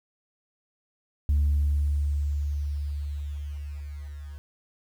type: tone with level ramp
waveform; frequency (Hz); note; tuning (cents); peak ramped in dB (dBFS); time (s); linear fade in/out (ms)
sine; 72.6; D2; -19; -17 to -37; 1.29-4.38; 0
effects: tanh soft clip ceiling -17 dBFS + 9-bit